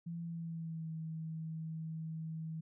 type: tone with pitch glide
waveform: sine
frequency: 168.6 to 160.34 Hz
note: E3 to E3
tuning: +39 to -48 cents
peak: -39 dBFS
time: 0.06-2.61 s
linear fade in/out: 10 ms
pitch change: -87 cents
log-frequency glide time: 0.22-0.91 s
effects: none